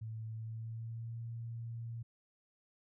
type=tone with pitch glide; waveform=sine; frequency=111 to 115.78 Hz; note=A2 to A#2; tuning=+16 to -11 cents; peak=-40 dBFS; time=0.01-2.03 s; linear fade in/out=10 ms; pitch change=+73 cents; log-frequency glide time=0.32-1.2 s; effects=none